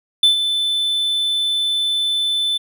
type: tone with ADSR envelope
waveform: triangle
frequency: 3520 Hz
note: A7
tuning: in tune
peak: -6 dBFS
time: 0.23-2.58 s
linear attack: 4 ms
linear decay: 120 ms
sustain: -9 dB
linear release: 14 ms
effects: none